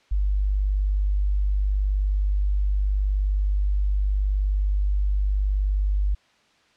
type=tone; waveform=sine; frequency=49.59 Hz; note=G1; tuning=21 cents sharp; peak=-19 dBFS; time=0.11-6.15 s; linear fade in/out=10 ms; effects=white hiss -60 dBFS RMS until 6.76 s + low-pass 4000 Hz 12 dB/octave